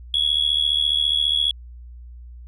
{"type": "tone with amplitude modulation", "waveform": "sine", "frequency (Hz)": 3354, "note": "G#7", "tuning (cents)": 16, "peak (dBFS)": -12, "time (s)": [0.14, 1.51], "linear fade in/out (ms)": 2, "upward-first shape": "sine", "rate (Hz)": 74.7, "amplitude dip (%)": 90, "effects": ["tanh soft clip ceiling -12 dBFS", "added 60 Hz sine -37 dBFS peak until 2.47 s"]}